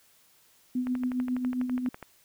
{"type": "tone with tremolo", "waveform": "sine", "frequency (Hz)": 251.1, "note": "B3", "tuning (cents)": 29, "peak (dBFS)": -24, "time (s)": [0.75, 1.89], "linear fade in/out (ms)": 5, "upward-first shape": "triangle", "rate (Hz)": 7.3, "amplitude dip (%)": 60}
{"type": "click train", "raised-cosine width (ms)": 0.5, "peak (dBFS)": -25, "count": 15, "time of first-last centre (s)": [0.87, 2.027], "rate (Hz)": 12.1}
{"effects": ["white hiss -62 dBFS RMS until 2.24 s"]}